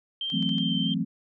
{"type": "tone with vibrato", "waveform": "sine", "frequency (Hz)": 3137, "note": "G7", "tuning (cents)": 1, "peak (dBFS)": -28, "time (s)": [0.21, 0.94], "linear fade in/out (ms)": 2, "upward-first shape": "sine", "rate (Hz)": 3.1, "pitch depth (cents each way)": 12}
{"type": "clicks", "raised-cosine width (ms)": 0.2, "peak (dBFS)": -28, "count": 4, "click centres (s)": [0.301, 0.426, 0.492, 0.583]}
{"type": "chord", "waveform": "sine", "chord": "F# half-diminished seventh", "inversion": "third", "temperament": "equal", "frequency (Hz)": [164.81, 185, 220, 261.6], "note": ["E3", "F#3", "A3", "C4"], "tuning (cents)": [0, 0, 0, 0], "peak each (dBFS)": -30, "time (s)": [0.32, 1.05], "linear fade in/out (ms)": 20}
{"effects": []}